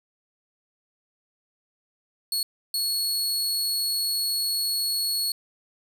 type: tone bursts at uneven times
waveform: sawtooth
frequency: 4358 Hz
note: C#8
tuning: 30 cents flat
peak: -21 dBFS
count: 2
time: 2.32-2.43 / 2.74-5.32 s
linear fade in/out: 2 ms
effects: none